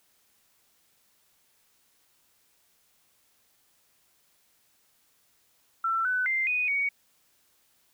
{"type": "tone with pitch steps", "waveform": "sine", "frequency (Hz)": [1341, 1501, 2090, 2484, 2243], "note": ["E6", "F#6", "C7", "D#7", "C#7"], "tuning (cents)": [29, 24, -2, -3, 20], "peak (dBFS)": -24, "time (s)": [5.84, 6.89], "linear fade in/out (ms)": 5, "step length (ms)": 210, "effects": ["white hiss -67 dBFS RMS until 7.93 s"]}